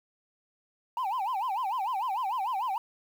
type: tone with vibrato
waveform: sine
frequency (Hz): 891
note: A5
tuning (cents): +22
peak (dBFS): -25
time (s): 0.97-2.78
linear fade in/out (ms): 2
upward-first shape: sine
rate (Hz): 6.7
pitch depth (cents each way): 280
effects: tanh soft clip ceiling -27 dBFS + 9-bit